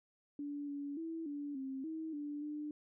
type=tone with pitch steps; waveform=sine; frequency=288.6 / 284.8 / 326.9 / 288.6 / 266.9 / 319.2 / 292.5 / 298.6 Hz; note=D4 / C#4 / E4 / D4 / C4 / D#4 / D4 / D4; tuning=-30 / +47 / -14 / -30 / +35 / +44 / -7 / +29 cents; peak=-39 dBFS; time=0.39-2.71 s; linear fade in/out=2 ms; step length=290 ms; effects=none